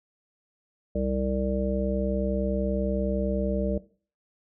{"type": "harmonic tone", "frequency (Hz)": 65.3, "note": "C2", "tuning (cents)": -3, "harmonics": [1, 3, 5, 7, 9], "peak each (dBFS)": [-30, -29, -35, -31, -30], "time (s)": [0.95, 3.78], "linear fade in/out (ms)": 5, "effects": ["noise-tail reverb RT60 0.4 s tail -18 dB re dry"]}